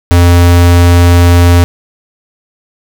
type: tone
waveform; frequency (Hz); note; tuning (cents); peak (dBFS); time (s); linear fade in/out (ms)
square; 87.1; F2; -4; -3; 0.11-1.64; 0
effects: none